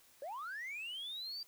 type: linear sweep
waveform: sine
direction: up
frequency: 520 to 4738 Hz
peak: -39 dBFS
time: 0.22-1.43 s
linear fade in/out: 2 ms
effects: tanh soft clip ceiling -39 dBFS + white hiss -65 dBFS RMS until 1.47 s